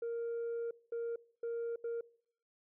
sine tone bursts at uneven times, 466.2 Hz, A#4, in tune, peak -33 dBFS, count 4, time 0.02-0.71 / 0.92-1.16 / 1.43-1.76 / 1.84-2.01 s, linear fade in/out 5 ms, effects noise-tail reverb RT60 0.6 s tail -23 dB re dry + tanh soft clip ceiling -34 dBFS

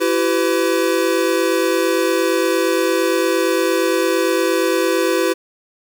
square tone cluster, 334.3 / 383 / 502 Hz, E4 / G4 / B4, +24 / -40 / +28 cents, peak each -20 dBFS, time 0-5.34 s, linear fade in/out 20 ms, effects 8-bit

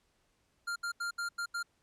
square tone bursts at uneven times, 1396.9 Hz, F6, in tune, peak -34 dBFS, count 6, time 0.67-0.76 / 0.83-0.92 / 1-1.11 / 1.18-1.29 / 1.38-1.46 / 1.54-1.63 s, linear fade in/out 10 ms, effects pink hiss -74 dBFS RMS until 1.82 s + low-pass 10000 Hz 12 dB/octave

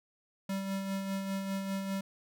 square tone with tremolo, 194.4 Hz, G3, 14 cents flat, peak -32 dBFS, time 0.49-2.01 s, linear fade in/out 5 ms, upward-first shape sine, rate 5 Hz, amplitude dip 40%, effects none

